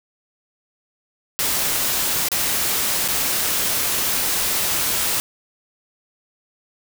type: noise with dropouts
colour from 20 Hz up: white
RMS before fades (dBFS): -21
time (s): 1.39-5.2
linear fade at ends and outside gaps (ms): 0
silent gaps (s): 2.286-2.317 / 3.078-3.085
effects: none